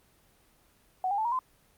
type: tone with pitch steps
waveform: sine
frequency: 744 / 806.7 / 874.6 / 948.3 / 1028.1 Hz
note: F#5 / G5 / A5 / A#5 / C6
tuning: +9 / +49 / -11 / +29 / -31 cents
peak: -26 dBFS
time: 1.04-1.39 s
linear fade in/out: 2 ms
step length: 70 ms
effects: pink hiss -64 dBFS RMS until 1.77 s + Opus 24 kbps